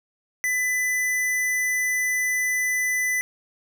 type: tone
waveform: square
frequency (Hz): 2000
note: B6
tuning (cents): +21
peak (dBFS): -22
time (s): 0.44-3.21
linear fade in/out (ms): 0
effects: none